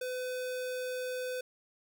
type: tone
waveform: square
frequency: 505 Hz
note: B4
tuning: 39 cents sharp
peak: -35 dBFS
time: 0.01-1.41 s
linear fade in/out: 5 ms
effects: none